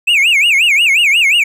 triangle tone with vibrato, 2489 Hz, D#7, in tune, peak -6 dBFS, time 0.07-1.44 s, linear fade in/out 10 ms, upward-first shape sine, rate 5.6 Hz, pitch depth 260 cents each way, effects none

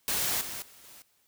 white noise with level steps, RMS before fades -29 / -38 / -54 / -51 dBFS, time 0.08-1.02 s, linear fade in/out 0 ms, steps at 0.41 / 0.62 / 0.84 s, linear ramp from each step 2 ms, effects white hiss -69 dBFS RMS until 1.27 s

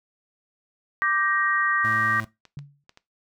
sine chord, G minor, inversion second, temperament just, 1176 / 1568 / 1881.6 Hz, D6 / G6 / Bb6, +2 / 0 / +16 cents, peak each -24 / -26 / -24 dBFS, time 1.02-2.2 s, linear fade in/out 0 ms
25% pulse tone, 110 Hz, A2, in tune, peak -28 dBFS, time 1.84-2.25 s, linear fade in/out 5 ms
clicks, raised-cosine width 0.2 ms, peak -30 dBFS, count 5, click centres 1.926 / 2.453 / 2.59 / 2.894 / 2.974 s
sine tone with exponential decay, 142.6 Hz, C#3, 49 cents sharp, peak -30 dBFS, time 2.57-2.84 s, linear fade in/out 2 ms, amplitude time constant 57 ms
effects noise-tail reverb RT60 0.2 s tail -18 dB re dry

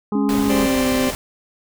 harmonic tone, 207.7 Hz, G#3, in tune, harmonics 1 / 2 / 4 / 5 / 6, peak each -20 / -26 / -32 / -34 / -36 dBFS, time 0.12-0.66 s, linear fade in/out 2 ms
sine tone with pitch glide, 277.2 to 257.1 Hz, C#4 to C4, 0 to -30 cents, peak -18 dBFS, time 0.15-1.09 s, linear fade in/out 2 ms, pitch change -130 cents, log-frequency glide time 0.54-0.85 s
pink noise, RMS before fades -28 dBFS, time 0.29-1.15 s, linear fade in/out 0 ms
sawtooth chord, G suspended fourth, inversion none, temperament just, 392 / 522.7 / 588 Hz, G4 / C5 / D5, 0 / -2 / +2 cents, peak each -22 / -20 / -20 dBFS, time 0.49-1.11 s, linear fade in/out 10 ms
effects none

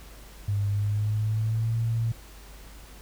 sine tone with pitch glide, 101.4 to 114.48 Hz, G#2 to A#2, -41 to -31 cents, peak -23 dBFS, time 0.48-2.12 s, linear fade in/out 5 ms, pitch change +210 cents, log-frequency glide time 0.71-1.77 s, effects added 50 Hz sine -45 dBFS peak until 3.01 s + pink hiss -50 dBFS RMS until 3.01 s

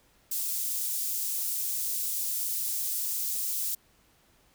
white high-pass noise, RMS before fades -31 dBFS, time 0.31-3.75 s, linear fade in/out 5 ms, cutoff 6900 Hz, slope 12 dB/octave, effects pink hiss -64 dBFS RMS until 4.54 s

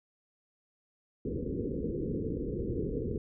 white low-pass noise, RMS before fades -34 dBFS, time 1.25-3.18 s, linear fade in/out 2 ms, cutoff 490 Hz, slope 96 dB/octave, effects none

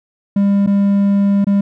triangle tone with dropouts, 200 Hz, G3, 35 cents sharp, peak -8 dBFS, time 0.36-1.61 s, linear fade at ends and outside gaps 5 ms, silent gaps 0.664-0.672 / 1.445-1.468 s, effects none

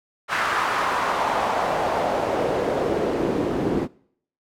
pink noise with band-pass filter sweep, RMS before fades -23 dBFS, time 0.28-3.88 s, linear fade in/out 50 ms, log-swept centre 1400 to 290 Hz, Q 1.9, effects noise-tail reverb RT60 0.6 s tail -22 dB re dry

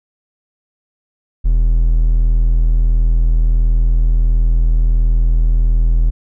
triangle tone, 40.73 Hz, E1, 20 cents flat, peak -7 dBFS, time 1.44-6.11 s, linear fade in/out 20 ms, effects none

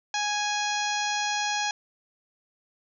harmonic tone with a mistuned harmonic, 830 Hz, G#5, 1 cent flat, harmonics 1 / 2 / 3 / 4 / 5 / 6 / 7 / 8, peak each -29 / -32 / -34 / -35 / -36 / -37 / -37 / -38 dBFS, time 0.14-1.71 s, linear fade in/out 2 ms, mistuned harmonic 6, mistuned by +32 cents, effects none

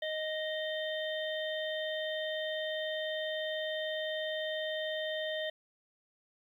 harmonic tone with a mistuned harmonic, 622.3 Hz, D#5, in tune, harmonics 1 / 3 / 5 / 6, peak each -35 / -40 / -42 / -43 dBFS, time 0.02-5.5 s, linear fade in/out 5 ms, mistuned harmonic 6, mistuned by -55 cents, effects 11-bit

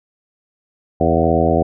harmonic tone with a mistuned harmonic, 82.2 Hz, E2, 4 cents flat, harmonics 1 / 2 / 3 / 4 / 5 / 6 / 7 / 8 / 9, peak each -21 / -21 / -21 / -21 / -21 / -21 / -21 / -21 / -21 dBFS, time 1-1.63 s, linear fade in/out 10 ms, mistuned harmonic 8, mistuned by +32 cents, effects none

